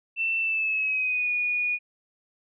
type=tone with pitch glide; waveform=sine; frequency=2677 to 2455 Hz; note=E7 to D#7; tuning=+26 to -24 cents; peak=-23 dBFS; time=0.16-1.79 s; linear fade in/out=50 ms; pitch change=-150 cents; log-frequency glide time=0.39-1.31 s; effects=none